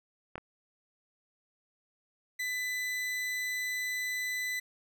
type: clicks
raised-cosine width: 0.5 ms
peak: -23 / -27 dBFS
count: 2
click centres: 0.356 / 0.38 s
type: tone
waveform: 40% pulse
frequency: 2000 Hz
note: B6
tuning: 21 cents sharp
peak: -31 dBFS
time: 2.39-4.6 s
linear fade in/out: 10 ms
effects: none